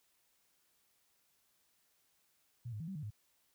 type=tone with pitch steps; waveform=sine; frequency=119.4 / 105.4 / 162.5 / 192.7 / 151 / 105.3 Hz; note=A#2 / G#2 / E3 / G3 / D3 / G#2; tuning=+42 / +26 / -24 / -29 / +48 / +24 cents; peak=-40 dBFS; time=2.65-3.106 s; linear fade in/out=10 ms; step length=76 ms; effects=white hiss -75 dBFS RMS until 3.54 s